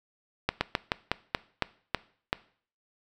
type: slowing click train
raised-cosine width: 0.3 ms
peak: -8 dBFS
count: 9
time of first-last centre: 0.49-2.329 s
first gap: 120 ms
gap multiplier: 1.18
effects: noise-tail reverb RT60 0.5 s tail -20 dB re dry